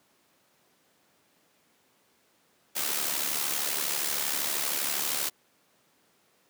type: noise with amplitude modulation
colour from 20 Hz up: white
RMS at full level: -27 dBFS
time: 2.75-5.3 s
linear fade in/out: 20 ms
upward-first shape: sine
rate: 72.7 Hz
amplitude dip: 60%
effects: pink hiss -66 dBFS RMS until 6.49 s + high-pass 200 Hz 12 dB/octave